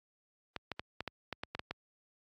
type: clicks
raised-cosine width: 0.3 ms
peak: -21 dBFS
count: 10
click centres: 0.563 / 0.717 / 0.795 / 1.006 / 1.077 / 1.327 / 1.435 / 1.55 / 1.594 / 1.71 s
effects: high-pass 60 Hz 12 dB/octave + AAC 32 kbps

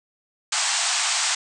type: band-pass noise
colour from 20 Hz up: white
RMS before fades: -23 dBFS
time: 0.52-1.35 s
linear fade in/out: 5 ms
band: 660 to 8600 Hz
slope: 96 dB/octave
effects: none

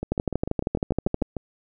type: two click trains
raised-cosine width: 2 ms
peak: -15 / -9 dBFS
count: 10 / 15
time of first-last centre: 0.03-1.367 / 0.12-1.222 s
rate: 6.73 / 12.7 Hz
effects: none

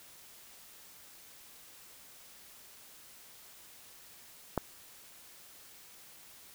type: click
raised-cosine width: 1 ms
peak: -15 dBFS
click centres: 4.577 s
effects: white hiss -55 dBFS RMS until 6.54 s

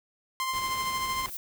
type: tone with tremolo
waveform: sawtooth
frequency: 1046.5 Hz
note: C6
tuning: in tune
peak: -23 dBFS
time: 0.4-1.26 s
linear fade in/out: 0 ms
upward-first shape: sine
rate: 13 Hz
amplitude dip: 35%
type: noise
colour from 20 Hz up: pink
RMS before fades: -43 dBFS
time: 0.53-1.3 s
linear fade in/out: 5 ms
type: noise with exponential growth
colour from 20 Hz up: violet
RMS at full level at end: -35 dBFS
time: 0.91-1.37 s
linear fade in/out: 2 ms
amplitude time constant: 98 ms
effects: none

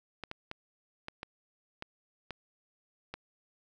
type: clicks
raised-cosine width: 0.3 ms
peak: -23 dBFS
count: 8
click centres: 0.237 / 0.314 / 0.514 / 1.084 / 1.231 / 1.824 / 2.307 / 3.14 s
effects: none

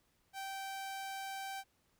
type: tone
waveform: sawtooth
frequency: 778 Hz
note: G5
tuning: 13 cents flat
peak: -37 dBFS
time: 0.33-1.64 s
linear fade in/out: 50 ms
effects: pink hiss -75 dBFS RMS until 1.99 s

